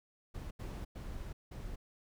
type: noise bursts at uneven times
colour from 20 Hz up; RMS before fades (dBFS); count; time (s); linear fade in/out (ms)
brown; -43; 4; 0.34-0.51 / 0.59-0.85 / 0.95-1.33 / 1.51-1.76; 10
effects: none